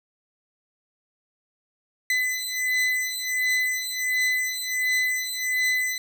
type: beating tone pair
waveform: 40% pulse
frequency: 2012 / 2013.4 Hz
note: B6 / B6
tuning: +32 / +33 cents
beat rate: 1.4 Hz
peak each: -25 dBFS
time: 2.1-5.98 s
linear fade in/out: 2 ms
effects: none